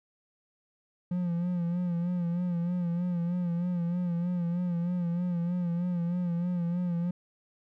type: tone with vibrato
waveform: triangle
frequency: 174.61 Hz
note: F3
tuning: in tune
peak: -25 dBFS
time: 1.11-7.11 s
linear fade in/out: 5 ms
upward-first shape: sine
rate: 3.2 Hz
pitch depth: 51 cents each way
effects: none